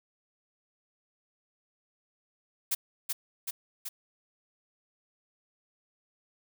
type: noise with echo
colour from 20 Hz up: blue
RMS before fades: -28 dBFS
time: 2.71-2.75 s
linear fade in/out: 10 ms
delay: 380 ms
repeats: 3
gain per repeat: -3 dB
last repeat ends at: 3.89 s
effects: none